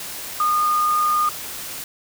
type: tone in noise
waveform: sine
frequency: 1222 Hz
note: D#6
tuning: 32 cents flat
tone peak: -16 dBFS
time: 0.4-1.29 s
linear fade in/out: 2 ms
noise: white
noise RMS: -32 dBFS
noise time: 0-1.84 s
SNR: +13 dB
effects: none